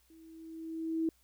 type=tone with level ramp; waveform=sine; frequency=324.1 Hz; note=E4; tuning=29 cents flat; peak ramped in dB=-55 to -27 dBFS; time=0.1-1.09 s; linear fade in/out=2 ms; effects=added 60 Hz sine -70 dBFS peak until 1.23 s + white hiss -70 dBFS RMS until 1.23 s